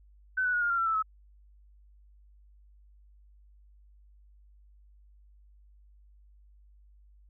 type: tone with pitch steps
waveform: sine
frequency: 1516 / 1481.4 / 1447.5 / 1414.5 / 1382.2 / 1350.6 / 1319.8 / 1289.6 Hz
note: F#6 / F#6 / F#6 / F6 / F6 / E6 / E6 / E6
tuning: +42 / +2 / -38 / +22 / -18 / +42 / +2 / -38 cents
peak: -25 dBFS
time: 0.37-1.026 s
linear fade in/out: 10 ms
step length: 82 ms
effects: added 50 Hz sine -55 dBFS peak until 7.29 s